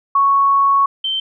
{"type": "tone pair in turn", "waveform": "sine", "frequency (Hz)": [1108.7, 3111], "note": ["C#6", "G7"], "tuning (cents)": [0, -14], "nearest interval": "octave + tritone", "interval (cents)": 1786, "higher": "second", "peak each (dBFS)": [-10, -17], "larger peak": "first", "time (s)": [[0.15, 0.86], [1.04, 1.2]], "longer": "first", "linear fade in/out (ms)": 5, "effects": []}